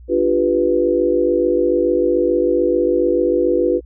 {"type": "chord", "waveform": "sine", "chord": "G dominant seventh", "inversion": "second", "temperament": "equal with one note detuned", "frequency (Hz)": [293.7, 349.2, 396.1, 493.9], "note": ["D4", "F4", "G4", "B4"], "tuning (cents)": [0, 0, 18, 0], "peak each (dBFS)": [-22, -17, -21, -17], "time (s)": [0.08, 3.81], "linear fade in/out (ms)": 50, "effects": ["added 60 Hz sine -37 dBFS peak until 3.85 s"]}